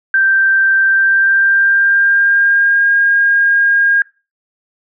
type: tone with pitch glide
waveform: sine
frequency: 1568 to 1620.5 Hz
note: G6 to G#6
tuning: 0 to -43 cents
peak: -8 dBFS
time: 0.14-4.02 s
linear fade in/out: 2 ms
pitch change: +57 cents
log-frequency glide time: 0.85-2.89 s
effects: noise-tail reverb RT60 0.3 s tail -23 dB re dry